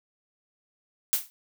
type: noise with exponential decay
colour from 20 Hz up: blue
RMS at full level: -20 dBFS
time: 1.13-1.3 s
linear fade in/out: 0 ms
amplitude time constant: 36 ms
effects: none